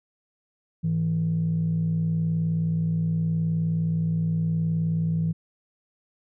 sine tone pair together, 103.8 / 162.97 Hz, G#2 / E3, 0 / -19 cents, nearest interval minor sixth, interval 781 cents, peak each -29 / -21 dBFS, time 0.83-5.33 s, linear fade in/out 20 ms, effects tanh soft clip ceiling -17 dBFS

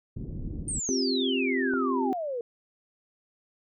pink low-pass noise, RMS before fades -35 dBFS, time 0.16-0.8 s, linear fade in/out 10 ms, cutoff 310 Hz, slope 24 dB/octave
sine exponential sweep, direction down, 9000 to 459.4 Hz, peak -29 dBFS, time 0.68-2.41 s, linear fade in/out 2 ms
sine chord, C suspended fourth, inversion none, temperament equal, 261.6 / 349.2 / 392 Hz, C4 / F4 / G4, 0 / 0 / 0 cents, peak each -27 / -33 / -30 dBFS, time 0.89-2.13 s, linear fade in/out 0 ms
click, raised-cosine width 1 ms, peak -26 dBFS, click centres 1.737 s
effects none

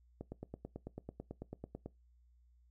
click train, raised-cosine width 2 ms, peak -30 dBFS, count 16, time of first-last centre 0.21-1.86 s, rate 9.09 Hz, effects noise-tail reverb RT60 0.2 s tail -21 dB re dry + added 60 Hz sine -64 dBFS peak until 2.7 s

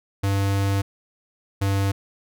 square tone pair in turn, 98.7 / 98.36 Hz, G2 / G2, +12 / +6 cents, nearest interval unison, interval 6 cents, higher first, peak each -20 / -20 dBFS, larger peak neither, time 0.23-0.82 / 1.61-1.92 s, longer first, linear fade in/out 10 ms, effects none

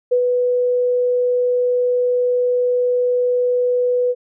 sine tone with ADSR envelope, 493.9 Hz, B4, in tune, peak -11 dBFS, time 0.11-4.15 s, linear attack 14 ms, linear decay 80 ms, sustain -3 dB, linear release 45 ms, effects none

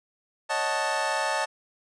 25% pulse chord, D# half-diminished seventh, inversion third, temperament equal, 554.4 / 622.3 / 740 / 880 Hz, C#5 / D#5 / F#5 / A5, 0 / 0 / 0 / 0 cents, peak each -29 / -27 / -30 / -24 dBFS, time 0.49-1.46 s, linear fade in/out 20 ms, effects resampled to 22050 Hz

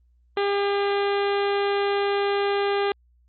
harmonic tone with a mistuned harmonic, 402.1 Hz, G4, 44 cents sharp, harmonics 1 / 2 / 3 / 4 / 5 / 6 / 7 / 8 / 9 / 10, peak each -22 / -28 / -32 / -34 / -36 / -38 / -39 / -40 / -41 / -42 dBFS, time 0.37-2.92 s, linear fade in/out 2 ms, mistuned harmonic 9, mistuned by -39 cents, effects added 60 Hz sine -57 dBFS peak until 3.28 s + Opus 24 kbps

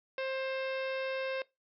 harmonic tone, 529 Hz, C5, 19 cents sharp, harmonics 1 / 2 / 3 / 4 / 5 / 6 / 7 / 8 / 9 / 10, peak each -34 / -45 / -43 / -45 / -44 / -54 / -50 / -58 / -58 / -58 dBFS, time 0.18-1.42 s, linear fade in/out 2 ms, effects noise-tail reverb RT60 0.2 s tail -21 dB re dry

